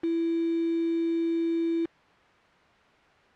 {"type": "tone with quantisation", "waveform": "sine", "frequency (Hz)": 332.5, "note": "E4", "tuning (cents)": 15, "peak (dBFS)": -24, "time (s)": [0.03, 1.86], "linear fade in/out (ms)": 10, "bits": 6, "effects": ["white hiss -57 dBFS RMS until 3.35 s", "low-pass 2000 Hz 12 dB/octave"]}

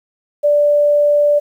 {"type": "tone", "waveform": "sine", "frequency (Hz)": 586, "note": "D5", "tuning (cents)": -4, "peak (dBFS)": -9, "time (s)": [0.43, 1.4], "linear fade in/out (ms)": 20, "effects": ["8-bit"]}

